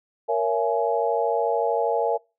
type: chord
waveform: sine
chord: A# half-diminished seventh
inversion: none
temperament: just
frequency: 466.2 / 559.4 / 671.3 / 839.1 Hz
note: A#4 / C#5 / E5 / G#5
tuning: 0 / +16 / +31 / +18 cents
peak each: -24 / -27 / -26 / -26 dBFS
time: 0.28-2.18 s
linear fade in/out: 20 ms
effects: noise-tail reverb RT60 0.3 s tail -26 dB re dry

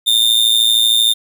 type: tone with amplitude modulation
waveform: 45% pulse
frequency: 3623 Hz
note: A7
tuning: 50 cents sharp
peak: -7 dBFS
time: 0.06-1.14 s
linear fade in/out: 20 ms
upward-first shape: sine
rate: 113 Hz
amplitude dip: 80%
effects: none

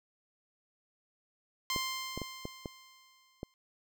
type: tone with exponential decay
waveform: 10% pulse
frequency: 1050 Hz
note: C6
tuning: 6 cents sharp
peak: -22 dBFS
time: 1.7-3.54 s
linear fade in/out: 1 ms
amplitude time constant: 400 ms
type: clicks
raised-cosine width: 2 ms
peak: -24 dBFS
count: 6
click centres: 1.762 / 2.176 / 2.217 / 2.454 / 2.658 / 3.431 s
effects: none

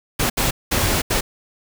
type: noise bursts at uneven times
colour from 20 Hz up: pink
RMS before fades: -19 dBFS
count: 4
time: 0.19-0.3 / 0.37-0.51 / 0.71-1.02 / 1.1-1.21 s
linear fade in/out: 10 ms
effects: none

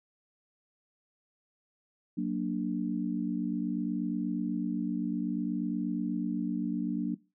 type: chord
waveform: sine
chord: Gb augmented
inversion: none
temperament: equal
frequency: 185 / 233.1 / 293.7 Hz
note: Gb3 / Bb3 / D4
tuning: 0 / 0 / 0 cents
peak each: -33 dBFS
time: 2.17-7.15 s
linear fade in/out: 10 ms
effects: noise-tail reverb RT60 0.3 s tail -21 dB re dry

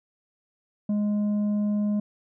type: tone with tanh clipping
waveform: sine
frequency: 207.7 Hz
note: G#3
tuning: in tune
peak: -23 dBFS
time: 0.89-2 s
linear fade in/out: 5 ms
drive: 5 dB
effects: none

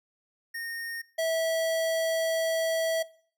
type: tone pair in turn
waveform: square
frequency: 1844 / 652 Hz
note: A#6 / E5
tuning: -19 / -19 cents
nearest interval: octave + tritone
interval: 1800 cents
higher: first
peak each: -34 / -26 dBFS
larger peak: second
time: 0.54-1.02 / 1.18-3.03 s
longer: second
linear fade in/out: 10 ms
effects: noise-tail reverb RT60 0.5 s tail -20 dB re dry

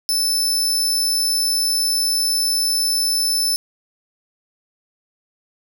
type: tone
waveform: sawtooth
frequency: 5274 Hz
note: E8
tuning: in tune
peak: -14 dBFS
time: 0.09-3.56 s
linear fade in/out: 0 ms
effects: 9-bit

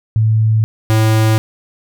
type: tone pair in turn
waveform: sine / square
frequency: 110 / 110 Hz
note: A2 / A2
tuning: 0 / 0 cents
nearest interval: unison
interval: 0 cents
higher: neither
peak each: -9 / -10 dBFS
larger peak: first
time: 0.16-0.64 / 0.9-1.38 s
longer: neither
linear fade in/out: 0 ms
effects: none

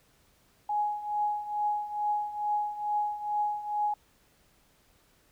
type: tone with tremolo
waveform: sine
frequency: 835 Hz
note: G#5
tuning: 9 cents sharp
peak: -24 dBFS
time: 0.69-3.94 s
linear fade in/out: 5 ms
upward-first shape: triangle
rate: 2.3 Hz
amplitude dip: 80%
effects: pink hiss -65 dBFS RMS until 5.31 s

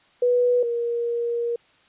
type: tone pair in turn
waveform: sine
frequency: 490.4 / 471.7 Hz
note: B4 / A#4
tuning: -12 / +20 cents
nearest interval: minor second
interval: 68 cents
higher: first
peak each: -16 / -22 dBFS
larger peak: first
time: 0.22-0.63 / 0.63-1.56 s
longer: second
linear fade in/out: 5 ms
effects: white hiss -58 dBFS RMS until 1.88 s + resampled to 8000 Hz

